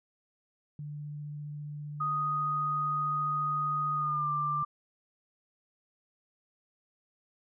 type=tone with vibrato; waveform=sine; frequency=147.7 Hz; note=D3; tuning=10 cents sharp; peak=-37 dBFS; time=0.79-4.63 s; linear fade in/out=2 ms; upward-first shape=sine; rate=15 Hz; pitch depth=8 cents each way
type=tone with pitch glide; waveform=sine; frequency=1244.5 to 1184.2 Hz; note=D#6 to D6; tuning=0 to +14 cents; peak=-28 dBFS; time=2-4.65 s; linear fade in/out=10 ms; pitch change=-86 cents; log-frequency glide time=3.94-4.3 s
effects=none

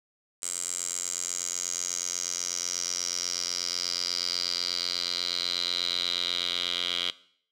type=tone with band-pass filter sweep; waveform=10% pulse; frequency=88.2 Hz; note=F2; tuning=18 cents sharp; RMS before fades=-31 dBFS; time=0.42-7.11 s; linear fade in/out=10 ms; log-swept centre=7900 to 3400 Hz; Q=6.9; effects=noise-tail reverb RT60 0.6 s tail -19 dB re dry

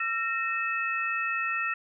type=tone cluster; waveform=sine; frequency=1349 / 1848 / 2603 Hz; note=E6 / A#6 / E7; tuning=+40 / -16 / -22 cents; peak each=-31 dBFS; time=0-1.74 s; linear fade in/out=5 ms; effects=none

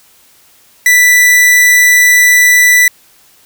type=tone; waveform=45% pulse; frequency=1975.5 Hz; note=B6; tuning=in tune; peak=-4 dBFS; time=0.86-2.88 s; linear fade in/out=2 ms; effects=white hiss -46 dBFS RMS until 3.45 s

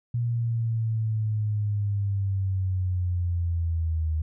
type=linear sweep; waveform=sine; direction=down; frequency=119.7 to 77.78 Hz; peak=-23 dBFS; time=0.14-4.22 s; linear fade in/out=5 ms; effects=none

